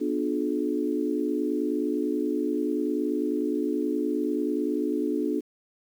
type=chord; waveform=sine; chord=B diminished seventh; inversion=none; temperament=just; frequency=246.9 / 296.3 / 355.6 / 426.7 Hz; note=B3 / D4 / F4 / Ab4; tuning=0 / +15 / +31 / +47 cents; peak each=-31 / -27 / -31 / -31 dBFS; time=0-5.41 s; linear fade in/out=20 ms; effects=9-bit